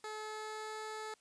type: tone with pitch glide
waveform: 15% pulse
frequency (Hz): 430 to 433.5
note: A4 to A4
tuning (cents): -40 to -26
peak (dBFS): -35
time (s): 0.04-1.14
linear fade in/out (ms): 2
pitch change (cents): +14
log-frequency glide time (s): 0.16-0.8
effects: white hiss -70 dBFS RMS until 1.2 s + resampled to 22050 Hz